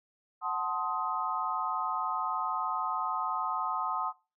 sine chord, F# diminished seventh, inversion none, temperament equal with one note detuned, 740 / 880 / 1046.5 / 1256.8 Hz, F#5 / A5 / C6 / Eb6, 0 / 0 / 0 / +17 cents, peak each -37 / -36 / -35 / -33 dBFS, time 0.41-4.13 s, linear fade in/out 50 ms, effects noise-tail reverb RT60 0.3 s tail -20 dB re dry

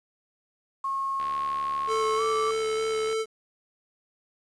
sine tone with pitch glide, 1086 to 1163.9 Hz, C#6 to D6, -36 to -16 cents, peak -26 dBFS, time 0.84-2.51 s, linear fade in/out 5 ms, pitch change +120 cents, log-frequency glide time 2.17-2.22 s
click train, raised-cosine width 0.3 ms, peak -25 dBFS, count 141, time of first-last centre 1.2-3.128 s, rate 72.6 Hz
square tone with vibrato, 440 Hz, A4, in tune, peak -26 dBFS, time 1.87-3.26 s, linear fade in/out 50 ms, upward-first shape square, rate 3.3 Hz, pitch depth 9 cents each way
effects resampled to 22050 Hz + 9-bit

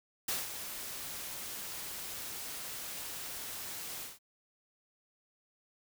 white noise with ADSR envelope, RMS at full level -33 dBFS, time 0.28-4.19 s, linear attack 6 ms, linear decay 180 ms, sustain -9 dB, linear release 170 ms, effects none

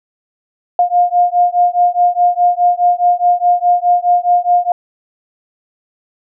sine beating tone pair, 706 / 710.8 Hz, F5 / F5, +19 / +30 cents, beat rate 4.8 Hz, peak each -12 dBFS, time 0.79-4.72 s, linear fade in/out 2 ms, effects none

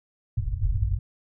white low-pass noise, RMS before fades -25 dBFS, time 0.37-0.99 s, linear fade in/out 5 ms, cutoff 110 Hz, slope 48 dB/octave, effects none

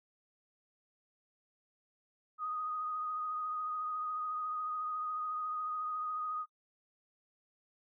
sine tone with vibrato, 1244.5 Hz, D#6, in tune, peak -35 dBFS, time 2.38-6.46 s, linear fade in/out 50 ms, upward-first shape sine, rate 14 Hz, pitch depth 23 cents each way, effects noise-tail reverb RT60 0.1 s tail -17 dB re dry

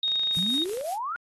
sine tone, 3729 Hz, A#7, in tune, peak -23 dBFS, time 0.03-0.64 s, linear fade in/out 2 ms
click train, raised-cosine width 0.2 ms, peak -25 dBFS, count 20, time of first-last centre 0.08-0.811 s, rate 26 Hz
blue noise with tremolo, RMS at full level -37 dBFS, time 0.32-0.99 s, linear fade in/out 50 ms, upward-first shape triangle, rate 5.6 Hz, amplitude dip 70%
sine exponential sweep, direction up, 163.2 to 1453 Hz, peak -28 dBFS, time 0.37-1.16 s, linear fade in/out 0 ms
effects AAC 32 kbps

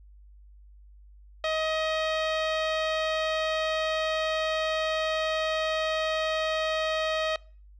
sawtooth tone with low-pass filter, 631 Hz, D#5, 24 cents sharp, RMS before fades -28 dBFS, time 1.44-7.36 s, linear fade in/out 2 ms, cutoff 3500 Hz, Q 1.8, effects noise-tail reverb RT60 0.4 s tail -23 dB re dry + added 50 Hz sine -49 dBFS peak until 7.79 s

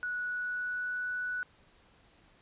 sine tone with pitch glide, 1469 to 1480.9 Hz, F#6 to F#6, -13 to +1 cents, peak -32 dBFS, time 0.03-1.43 s, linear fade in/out 0 ms, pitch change +14 cents, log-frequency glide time 0.2-1.07 s, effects pink hiss -63 dBFS RMS until 2.41 s + resampled to 8000 Hz

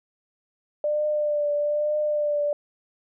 sine tone with vibrato, 594 Hz, D5, 20 cents sharp, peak -21 dBFS, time 0.84-2.53 s, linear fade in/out 2 ms, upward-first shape triangle, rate 1.1 Hz, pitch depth 30 cents each way, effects none

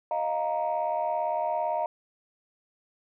sine chord, Eb suspended second, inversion none, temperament just, 622.3 / 700 / 933.4 Hz, Eb5 / F5 / Bb5, 0 / +4 / +2 cents, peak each -29 dBFS, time 0.11-1.86 s, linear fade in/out 2 ms, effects tanh soft clip ceiling -19 dBFS

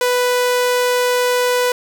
sawtooth tone, 494.7 Hz, B4, 3 cents sharp, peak -10 dBFS, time 0.01-1.72 s, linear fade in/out 2 ms, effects none

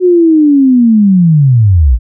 sine linear sweep, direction down, 370 to 51.6 Hz, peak -3 dBFS, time 0-1.99 s, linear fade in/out 50 ms, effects none

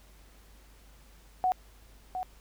sine tone with echo, 740 Hz, F#5, in tune, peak -23 dBFS, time 1.44-1.52 s, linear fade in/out 0 ms, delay 710 ms, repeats 1, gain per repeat -8 dB, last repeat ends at 2.23 s, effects added 50 Hz sine -54 dBFS peak until 2.4 s + pink hiss -60 dBFS RMS until 2.4 s

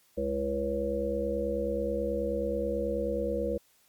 harmonic tone with a mistuned harmonic, 69.3 Hz, C#2, in tune, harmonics 1 / 3 / 5 / 7 / 8, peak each -37 / -36 / -36 / -31 / -33 dBFS, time 0.17-3.58 s, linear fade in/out 10 ms, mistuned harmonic 5, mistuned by -63 cents, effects white hiss -65 dBFS RMS until 3.88 s + MP3 96 kbps

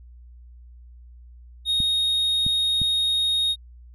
triangle tone, 3729 Hz, A#7, in tune, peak -18 dBFS, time 1.65-3.56 s, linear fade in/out 50 ms
clicks, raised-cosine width 5 ms, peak -18 / -17 / -17 dBFS, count 3, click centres 1.803 / 2.465 / 2.817 s
effects added 60 Hz sine -43 dBFS peak until 3.94 s + resampled to 32000 Hz

